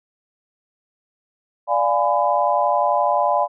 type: chord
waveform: sine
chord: D diminished seventh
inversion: none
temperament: equal with one note detuned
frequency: 587.3 / 698.5 / 830.6 / 1005 Hz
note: D5 / F5 / Ab5 / Cb6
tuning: 0 / 0 / 0 / +30 cents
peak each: -21 dBFS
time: 1.67-3.48 s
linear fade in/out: 50 ms
effects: none